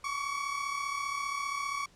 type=tone pair together; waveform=30% pulse; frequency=1108.7 / 1143.8 Hz; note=C#6 / D6; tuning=0 / -46 cents; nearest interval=minor second; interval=54 cents; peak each=-33 / -32 dBFS; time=0.04-1.86 s; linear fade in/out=5 ms; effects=pink hiss -61 dBFS RMS until 1.95 s + low-pass 8000 Hz 12 dB/octave